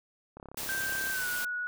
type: click train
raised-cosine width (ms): 1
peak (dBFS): -31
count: 26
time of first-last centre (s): 0.37-1.099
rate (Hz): 34.3
type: noise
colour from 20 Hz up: white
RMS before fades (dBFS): -37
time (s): 0.57-1.45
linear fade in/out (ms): 5
type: tone with pitch glide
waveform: sine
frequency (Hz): 1568 to 1463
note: G6 to F#6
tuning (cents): 0 to -20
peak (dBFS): -31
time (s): 0.69-1.67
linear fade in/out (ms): 0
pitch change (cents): -120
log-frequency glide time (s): 1.1-1.27
effects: none